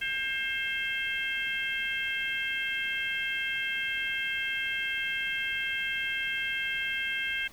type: harmonic tone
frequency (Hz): 532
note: C5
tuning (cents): +29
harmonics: 3 / 4 / 5 / 6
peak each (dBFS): -33 / -34 / -35 / -36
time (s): 0.01-7.48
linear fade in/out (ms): 10
effects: pink hiss -53 dBFS RMS until 7.52 s